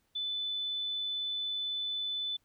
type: tone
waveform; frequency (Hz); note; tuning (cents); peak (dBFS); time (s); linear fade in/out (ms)
sine; 3502; A7; -9; -32; 0.15-2.37; 10
effects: pink hiss -75 dBFS RMS until 2.44 s